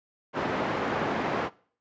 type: band-pass noise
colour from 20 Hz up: pink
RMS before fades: -29 dBFS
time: 0.33-1.5 s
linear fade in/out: 50 ms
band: 230 to 1600 Hz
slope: 12 dB/octave
effects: noise-tail reverb RT60 0.5 s tail -22 dB re dry + resampled to 16000 Hz